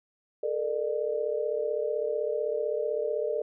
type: tone cluster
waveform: sine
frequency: 433.2 / 469 / 601 Hz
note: A4 / A#4 / D5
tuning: -27 / +11 / +40 cents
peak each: -31 dBFS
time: 0.43-3.42 s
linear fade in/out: 5 ms
effects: none